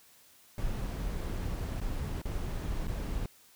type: noise with dropouts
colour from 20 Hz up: brown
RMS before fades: -34 dBFS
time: 0.58-3.26 s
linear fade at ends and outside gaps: 2 ms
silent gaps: 1.803-1.814 / 2.218-2.254 / 2.871-2.881 s
effects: white hiss -60 dBFS RMS until 3.55 s